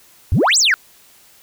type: exponential two-way sweep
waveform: sine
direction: up then down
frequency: 69.7 to 8372 to 1395 Hz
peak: -9 dBFS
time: 0.32-0.74 s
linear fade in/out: 0 ms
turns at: 0.58 s
effects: tanh soft clip ceiling -9 dBFS + white hiss -49 dBFS RMS until 1.42 s